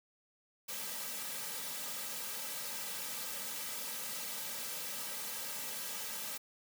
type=noise with comb filter; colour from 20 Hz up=white; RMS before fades=-41 dBFS; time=0.68-6.38 s; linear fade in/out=10 ms; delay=2.8 ms; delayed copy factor=-1; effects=high-pass 200 Hz 12 dB/octave